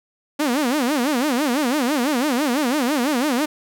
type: tone with vibrato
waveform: sawtooth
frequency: 270 Hz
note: C#4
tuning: 45 cents flat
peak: -14 dBFS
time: 0.39-3.46 s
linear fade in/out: 10 ms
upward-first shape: sine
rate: 6 Hz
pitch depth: 240 cents each way
effects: none